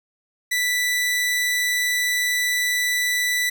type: tone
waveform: sawtooth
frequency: 1975.5 Hz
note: B6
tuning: in tune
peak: -16 dBFS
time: 0.51-3.5 s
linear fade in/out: 10 ms
effects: none